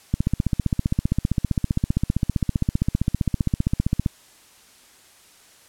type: click train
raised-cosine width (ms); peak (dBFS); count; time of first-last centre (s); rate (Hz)
5; -7; 61; 0.14-4.062; 15.3
effects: white hiss -52 dBFS RMS until 5.68 s + low-pass 11000 Hz 12 dB/octave